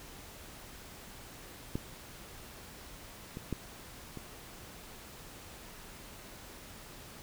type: clicks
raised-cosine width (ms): 3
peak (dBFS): -20 / -26 / -20 / -28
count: 4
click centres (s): 1.755 / 3.371 / 3.527 / 4.173
effects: pink hiss -50 dBFS RMS until 7.22 s